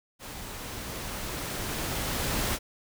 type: noise with level ramp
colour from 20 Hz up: pink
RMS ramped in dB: -41 to -28 dBFS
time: 0.19-2.59 s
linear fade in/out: 50 ms
effects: none